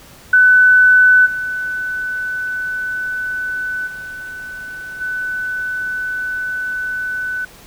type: tone with level steps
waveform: sine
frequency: 1500 Hz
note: F#6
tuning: 23 cents sharp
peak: -6 / -19 / -27 / -19 dBFS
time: 0.33-7.45 s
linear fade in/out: 5 ms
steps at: 1.25 / 3.86 / 5 s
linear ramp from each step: 20 ms
effects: pink hiss -42 dBFS RMS until 7.66 s